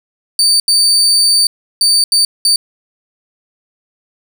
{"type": "tone bursts at uneven times", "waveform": "30% pulse", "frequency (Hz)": 4595, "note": "D8", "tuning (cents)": -39, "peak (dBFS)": -5, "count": 5, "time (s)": [[0.39, 0.6], [0.68, 1.47], [1.81, 2.04], [2.12, 2.25], [2.45, 2.56]], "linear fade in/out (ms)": 2, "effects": []}